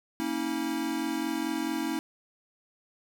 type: chord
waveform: square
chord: A# diminished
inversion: none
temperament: equal with one note detuned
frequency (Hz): 233.1 / 277.2 / 322.1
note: A#3 / C#4 / E4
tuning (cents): 0 / 0 / -40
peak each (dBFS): -37 / -34 / -32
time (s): 0.2-1.99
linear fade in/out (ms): 0
effects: none